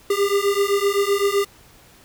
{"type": "beating tone pair", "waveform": "square", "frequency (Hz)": [397.3, 405.1], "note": ["G4", "G#4"], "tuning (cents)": [23, -43], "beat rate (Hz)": 7.8, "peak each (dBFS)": -21, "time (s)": [0.1, 1.45], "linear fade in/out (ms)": 5, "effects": ["pink hiss -50 dBFS RMS until 2.04 s"]}